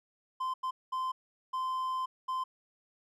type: tone bursts at uneven times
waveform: triangle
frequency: 1035 Hz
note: C6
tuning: 19 cents flat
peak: -29 dBFS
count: 5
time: 0.4-0.54 / 0.63-0.71 / 0.92-1.12 / 1.53-2.06 / 2.28-2.44 s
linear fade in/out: 10 ms
effects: none